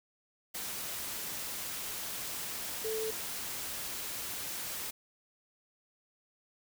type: tone in noise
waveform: sine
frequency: 440 Hz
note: A4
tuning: in tune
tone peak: -33 dBFS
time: 2.84-3.11 s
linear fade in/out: 10 ms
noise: white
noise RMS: -39 dBFS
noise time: 0.54-4.91 s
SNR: +3 dB
effects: none

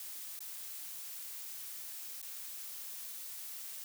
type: noise with dropouts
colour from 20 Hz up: blue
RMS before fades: -45 dBFS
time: 0-3.84 s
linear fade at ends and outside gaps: 1 ms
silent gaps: 0.391-0.405 / 2.216-2.227 s
effects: none

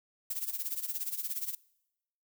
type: noise with tremolo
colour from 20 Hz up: violet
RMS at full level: -33 dBFS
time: 0.3-1.55 s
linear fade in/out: 5 ms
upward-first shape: sine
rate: 17 Hz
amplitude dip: 80%
effects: noise-tail reverb RT60 0.9 s tail -24 dB re dry

